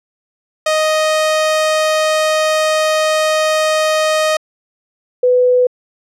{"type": "tone pair in turn", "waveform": ["sawtooth", "sine"], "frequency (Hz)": [623, 498.3], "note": ["D#5", "B4"], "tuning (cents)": [2, 15], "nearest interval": "major third", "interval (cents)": 387, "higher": "first", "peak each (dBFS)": -8, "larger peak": "neither", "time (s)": [[0.66, 4.37], [5.23, 5.67]], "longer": "first", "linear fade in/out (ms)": 5, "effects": ["low-pass 9000 Hz 12 dB/octave"]}